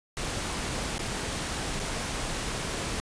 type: noise with dropouts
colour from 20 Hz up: pink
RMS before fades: -32 dBFS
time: 0.17-3 s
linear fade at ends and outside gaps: 0 ms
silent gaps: 0.981-0.992 / 1.794-1.799 s
effects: resampled to 22050 Hz